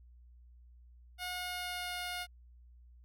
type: tone with pitch glide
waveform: 10% pulse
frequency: 722 to 716.2 Hz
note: F#5 to F5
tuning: -43 to +43 cents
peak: -29 dBFS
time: 1.18-2.27 s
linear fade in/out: 50 ms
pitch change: -14 cents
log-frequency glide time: 1.33-1.96 s
effects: added 60 Hz sine -55 dBFS peak until 3.04 s